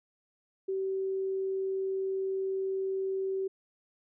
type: tone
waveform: sine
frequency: 383.9 Hz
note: G4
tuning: 36 cents flat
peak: -29 dBFS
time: 0.68-3.48 s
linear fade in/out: 10 ms
effects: none